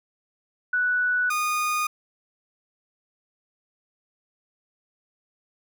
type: tone pair in turn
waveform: sine / 30% pulse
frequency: 1480 / 1229.1 Hz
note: F#6 / D#6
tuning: 0 / -22 cents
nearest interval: minor third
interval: 322 cents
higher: first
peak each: -20 dBFS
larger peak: neither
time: 0.73-1.3 / 1.3-1.87 s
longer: neither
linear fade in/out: 5 ms
effects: none